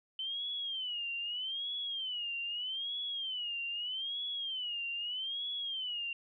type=tone with vibrato; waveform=sine; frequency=3056 Hz; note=G7; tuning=45 cents flat; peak=-35 dBFS; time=0.19-6.13 s; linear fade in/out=2 ms; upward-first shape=sine; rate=0.8 Hz; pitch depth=170 cents each way; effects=none